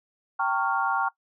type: chord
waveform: sine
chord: G half-diminished seventh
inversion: none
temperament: equal with one note detuned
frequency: 784 / 913.1 / 1108.7 / 1396.9 Hz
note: G5 / Bb5 / Db6 / F6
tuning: 0 / -36 / 0 / 0 cents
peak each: -28 dBFS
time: 0.39-1.09 s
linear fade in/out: 10 ms
effects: noise-tail reverb RT60 0.1 s tail -20 dB re dry